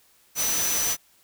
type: tone in noise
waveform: sine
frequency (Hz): 5990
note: F#8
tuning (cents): +20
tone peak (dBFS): -25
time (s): 0.35-0.97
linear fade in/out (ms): 50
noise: white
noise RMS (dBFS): -27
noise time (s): 0.35-0.97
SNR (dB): -1
effects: white hiss -60 dBFS RMS until 1.23 s